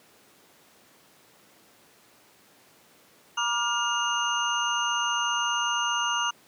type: tone cluster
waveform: sine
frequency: 957 / 1177 / 1412 / 2838 / 6210 Hz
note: A#5 / D6 / F6 / F7 / G8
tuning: +45 / +3 / +19 / +27 / -17 cents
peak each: -30 / -31 / -30 / -29 / -34 dBFS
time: 3.37-6.31 s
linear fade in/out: 10 ms
effects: pink hiss -57 dBFS RMS until 6.47 s + high-pass 200 Hz 12 dB/octave